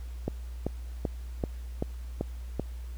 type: click train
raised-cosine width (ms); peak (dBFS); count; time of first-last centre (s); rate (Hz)
2; -15; 7; 0.28-2.597; 2.59
effects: added 60 Hz sine -36 dBFS peak until 2.97 s + pink hiss -57 dBFS RMS until 2.97 s